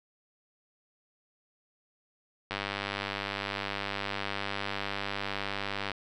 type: click train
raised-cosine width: 0.3 ms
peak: -16 dBFS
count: 341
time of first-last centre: 2.51-5.917 s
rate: 99.8 Hz
effects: none